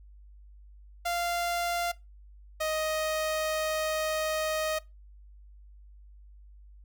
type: tone pair in turn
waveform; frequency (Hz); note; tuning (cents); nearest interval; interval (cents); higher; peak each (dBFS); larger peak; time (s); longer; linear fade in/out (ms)
sawtooth; 694 / 624.9; F5 / D#5; -11 / +7; major second; 182; first; -24; neither; 1.05-1.92 / 2.6-4.79; second; 10
effects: noise-tail reverb RT60 0.2 s tail -20 dB re dry + added 50 Hz sine -49 dBFS peak until 6.84 s